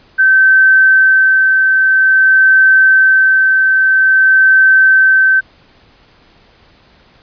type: tone with tremolo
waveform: sine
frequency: 1544 Hz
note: G6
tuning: 27 cents flat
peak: -4 dBFS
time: 0.18-5.41 s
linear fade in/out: 20 ms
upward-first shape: sine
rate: 0.5 Hz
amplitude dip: 30%
effects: pink hiss -47 dBFS RMS until 7.22 s + resampled to 11025 Hz